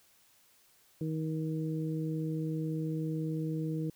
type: harmonic tone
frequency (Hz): 158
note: D#3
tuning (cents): +27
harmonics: 1 / 2 / 3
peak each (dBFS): -33 / -36 / -42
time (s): 1.01-3.9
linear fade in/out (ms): 2
effects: white hiss -65 dBFS RMS until 3.95 s